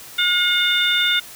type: harmonic tone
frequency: 717 Hz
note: F5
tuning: 45 cents sharp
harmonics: 2 / 3 / 4 / 5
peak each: -21 / -23 / -24 / -18 dBFS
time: 0.18-1.2 s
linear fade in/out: 10 ms
effects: white hiss -39 dBFS RMS until 1.35 s